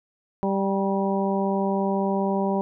harmonic tone with a mistuned harmonic, 196 Hz, G3, in tune, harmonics 1 / 2 / 3 / 4 / 5, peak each -24 / -27 / -29 / -30 / -31 dBFS, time 0.43-2.61 s, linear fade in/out 0 ms, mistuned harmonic 5, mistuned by -26 cents, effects none

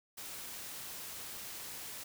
white noise, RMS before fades -45 dBFS, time 0.17-2.04 s, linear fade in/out 10 ms, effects none

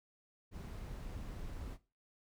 brown noise, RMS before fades -45 dBFS, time 0.51-1.78 s, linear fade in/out 50 ms, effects noise-tail reverb RT60 0.3 s tail -17 dB re dry

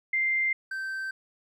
sine / triangle tone pair in turn, 2093 / 1554.5 Hz, C7 / G6, 0 / -15 cents, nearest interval perfect fourth, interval 515 cents, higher first, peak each -23 / -29 dBFS, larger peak first, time 0.13-0.53 / 0.71-1.11 s, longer neither, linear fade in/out 5 ms, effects none

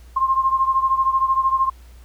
sine beating tone pair, 1059 / 1072 Hz, C6 / C6, +21 / +42 cents, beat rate 13 Hz, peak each -17 / -21 dBFS, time 0.16-1.7 s, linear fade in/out 10 ms, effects added 60 Hz sine -41 dBFS peak until 2.04 s + pink hiss -54 dBFS RMS until 2.04 s

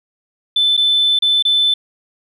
sine tone with dropouts, 3520 Hz, A7, in tune, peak -10 dBFS, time 0.56-1.74 s, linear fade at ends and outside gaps 5 ms, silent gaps 0.768-0.775 / 1.19-1.222 / 1.425-1.451 s, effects tanh soft clip ceiling -6 dBFS

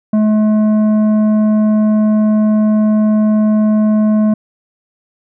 triangle tone with tanh clipping, 214.1 Hz, A3, 47 cents flat, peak -10 dBFS, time 0.13-4.34 s, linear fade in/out 5 ms, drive 13 dB, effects none

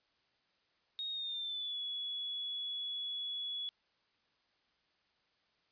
sine tone with pitch glide, 3737 to 3387 Hz, A#7 to G#7, +4 to +33 cents, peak -37 dBFS, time 0.99-3.69 s, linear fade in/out 0 ms, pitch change -171 cents, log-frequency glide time 1.11-1.8 s, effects white hiss -75 dBFS RMS until 5.71 s + resampled to 11025 Hz

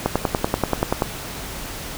click train, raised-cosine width 1 ms, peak -3 dBFS, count 11, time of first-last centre 0.06-1.022 s, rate 10.4 Hz, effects pink hiss -32 dBFS RMS until 1.97 s

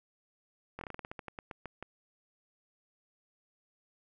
slowing click train, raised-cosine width 0.5 ms, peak -26 dBFS, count 15, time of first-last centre 0.79-1.826 s, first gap 22 ms, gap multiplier 1.17, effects none

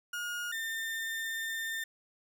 35% pulse tone pair in turn, 1432 / 1804.2 Hz, F6 / A6, +43 / +43 cents, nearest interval major third, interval 400 cents, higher second, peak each -33 / -32 dBFS, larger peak second, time 0.13-0.52 / 0.52-1.84 s, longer second, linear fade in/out 5 ms, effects none

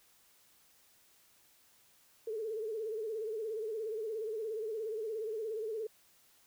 sine tone with vibrato, 438.2 Hz, A4, 7 cents flat, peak -35 dBFS, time 2.27-5.87 s, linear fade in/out 5 ms, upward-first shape sine, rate 17 Hz, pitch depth 81 cents each way, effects white hiss -66 dBFS RMS until 6.46 s

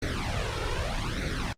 pink noise with flanger, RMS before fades -29 dBFS, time 0.02-1.53 s, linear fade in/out 5 ms, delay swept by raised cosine 0.49 to 2.19 ms, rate 0.82 Hz, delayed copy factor +0.95, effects low-pass 5000 Hz 12 dB/octave + Opus 32 kbps

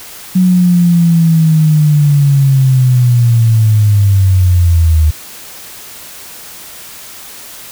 sine linear sweep, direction down, 185.1 to 76 Hz, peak -5 dBFS, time 0.35-5.11 s, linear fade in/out 10 ms, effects white hiss -31 dBFS RMS until 7.71 s

